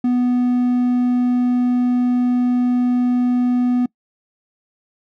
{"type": "tone", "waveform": "triangle", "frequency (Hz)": 246.9, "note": "B3", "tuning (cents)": 0, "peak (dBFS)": -12, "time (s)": [0.04, 3.86], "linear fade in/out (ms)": 5, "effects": ["noise-tail reverb RT60 0.1 s tail -24 dB re dry"]}